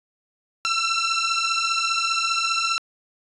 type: beating tone pair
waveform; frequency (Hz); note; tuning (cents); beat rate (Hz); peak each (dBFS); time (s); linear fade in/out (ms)
15% pulse; 1338 / 1353; E6 / E6; +25 / +45; 15; -17; 0.65-2.78; 0
effects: resampled to 22050 Hz